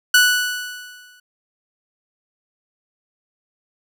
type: tone with exponential decay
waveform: sawtooth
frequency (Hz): 1480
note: F#6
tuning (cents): 0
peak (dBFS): -5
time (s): 0.14-1.2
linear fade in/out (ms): 5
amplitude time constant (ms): 230
effects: none